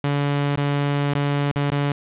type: tone with dropouts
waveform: sawtooth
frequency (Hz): 143.1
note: D3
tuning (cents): -45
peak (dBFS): -15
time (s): 0.04-1.92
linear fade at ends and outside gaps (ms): 2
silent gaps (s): 0.56-0.574 / 1.137-1.151 / 1.515-1.559 / 1.704-1.719
effects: resampled to 8000 Hz + 7-bit